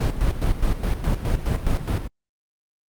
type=noise with tremolo; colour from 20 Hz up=brown; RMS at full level=-20 dBFS; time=0-2.08 s; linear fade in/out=10 ms; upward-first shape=square; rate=4.8 Hz; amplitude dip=65%; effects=Opus 48 kbps